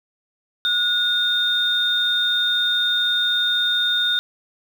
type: tone pair together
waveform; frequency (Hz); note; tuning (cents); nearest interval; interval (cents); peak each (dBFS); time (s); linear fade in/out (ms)
sine; 1449 / 3656; F#6 / A#7; -37 / -34; octave + major third; 1603; -23 / -18; 0.65-4.19; 0
effects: 7-bit